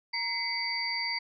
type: tone cluster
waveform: sine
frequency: 939 / 2046 / 2223 / 4640 Hz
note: A#5 / C7 / C#7 / D8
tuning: +12 / -39 / +4 / -22 cents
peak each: -39 / -34 / -38 / -32 dBFS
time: 0.13-1.19 s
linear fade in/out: 10 ms
effects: none